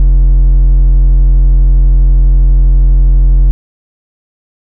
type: tone with hard clipping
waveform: triangle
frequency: 43.86 Hz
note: F1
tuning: 8 cents sharp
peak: -4 dBFS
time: 0-3.51 s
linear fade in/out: 0 ms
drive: 7 dB
effects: none